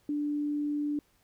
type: tone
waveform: sine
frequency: 293.7 Hz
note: D4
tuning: in tune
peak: -28 dBFS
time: 0.09-0.99 s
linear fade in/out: 2 ms
effects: pink hiss -68 dBFS RMS until 1.23 s